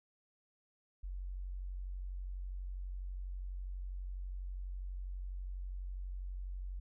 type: tone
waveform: sine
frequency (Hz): 46.09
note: F#1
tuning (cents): -6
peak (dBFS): -39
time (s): 1.03-6.8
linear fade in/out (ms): 10
effects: none